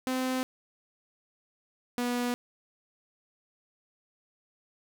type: tone pair in turn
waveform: sawtooth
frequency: 257.7 / 243.9 Hz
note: C4 / B3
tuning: -26 / -21 cents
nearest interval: minor second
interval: 95 cents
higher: first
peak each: -24 dBFS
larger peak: neither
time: 0.07-0.43 / 1.98-2.34 s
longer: neither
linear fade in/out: 0 ms
effects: none